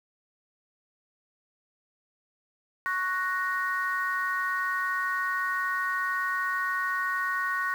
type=chord; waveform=sine; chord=F# major; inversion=second; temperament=equal; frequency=1108.7 / 1480 / 1864.7 Hz; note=C#6 / F#6 / A#6; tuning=0 / 0 / 0 cents; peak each=-30 dBFS; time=2.86-7.74 s; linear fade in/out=0 ms; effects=tanh soft clip ceiling -17 dBFS + 8-bit